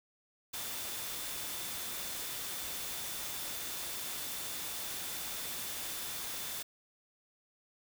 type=tone in noise; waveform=sine; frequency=3533 Hz; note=A7; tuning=6 cents sharp; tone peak=-50 dBFS; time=0.53-6.63 s; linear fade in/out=10 ms; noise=white; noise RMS=-40 dBFS; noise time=0.53-6.63 s; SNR=-13 dB; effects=none